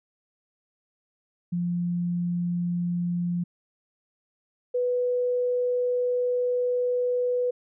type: tone pair in turn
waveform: sine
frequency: 174.61 / 493.9 Hz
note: F3 / B4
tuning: 0 / 0 cents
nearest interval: octave + tritone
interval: 1800 cents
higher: second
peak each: -24 / -22 dBFS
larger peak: second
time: 1.52-3.44 / 4.74-7.51 s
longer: second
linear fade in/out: 10 ms
effects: none